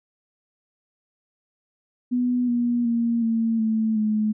sine tone with pitch steps, 246.9 / 240 / 233.3 / 226.8 / 220.5 / 214.3 Hz, B3 / B3 / A#3 / A#3 / A3 / A3, 0 / -49 / +2 / -47 / +4 / -45 cents, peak -19 dBFS, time 2.11-4.33 s, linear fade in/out 20 ms, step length 370 ms, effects none

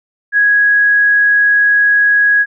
sine tone, 1661.2 Hz, G#6, in tune, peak -7 dBFS, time 0.32-2.46 s, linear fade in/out 50 ms, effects none

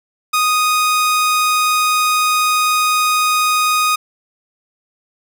sawtooth tone, 1243 Hz, D#6, 2 cents flat, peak -9 dBFS, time 0.33-3.96 s, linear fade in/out 10 ms, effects none

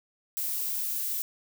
violet noise, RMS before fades -31 dBFS, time 0.37-1.22 s, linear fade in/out 0 ms, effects none

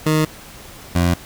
20% pulse tone pair in turn, 155.5 / 87.27 Hz, D#3 / F2, -1 / -1 cents, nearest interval minor seventh, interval 1000 cents, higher first, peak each -9 dBFS, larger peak neither, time 0.06-0.25 / 0.95-1.14 s, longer neither, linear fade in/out 5 ms, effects pink hiss -39 dBFS RMS until 1.25 s

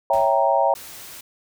sine chord, C# diminished seventh, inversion none, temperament equal, 554.4 / 659.3 / 784 / 932.3 Hz, C#5 / E5 / G5 / Bb5, 0 / 0 / 0 / 0 cents, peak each -21 dBFS, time 0.1-0.74 s, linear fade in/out 2 ms
pink noise with exponential decay, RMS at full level -38 dBFS, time 0.13-0.64 s, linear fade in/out 5 ms, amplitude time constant 110 ms
white noise, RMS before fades -39 dBFS, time 0.75-1.21 s, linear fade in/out 5 ms
effects none

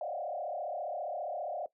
sine tone with frequency modulation, 659.3 Hz, E5, in tune, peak -34 dBFS, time 0.01-1.66 s, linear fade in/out 2 ms, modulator 34.9 Hz, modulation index 2.5, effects noise-tail reverb RT60 0.1 s tail -18 dB re dry

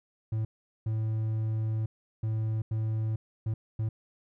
triangle tone bursts at uneven times, 110 Hz, A2, in tune, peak -25 dBFS, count 6, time 0.32-0.45 / 0.86-1.86 / 2.23-2.62 / 2.71-3.16 / 3.46-3.54 / 3.79-3.89 s, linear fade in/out 5 ms, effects none

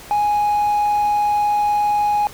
triangle tone, 830.6 Hz, G#5, in tune, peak -12 dBFS, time 0.11-2.27 s, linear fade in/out 0 ms, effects tanh soft clip ceiling -9 dBFS + pink hiss -39 dBFS RMS until 2.33 s

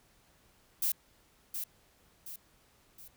violet noise with echo, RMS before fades -30 dBFS, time 0.82-0.92 s, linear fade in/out 5 ms, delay 720 ms, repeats 3, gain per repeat -7 dB, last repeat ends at 3.08 s, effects pink hiss -66 dBFS RMS until 3.16 s

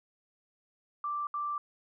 sine tone bursts at uneven times, 1174.7 Hz, D6, in tune, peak -31 dBFS, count 2, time 1.04-1.27 / 1.34-1.58 s, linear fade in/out 2 ms, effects none

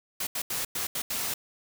white noise bursts at uneven times, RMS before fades -31 dBFS, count 6, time 0.2-0.27 / 0.35-0.42 / 0.5-0.65 / 0.75-0.87 / 0.95-1.02 / 1.1-1.34 s, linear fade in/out 5 ms, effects none

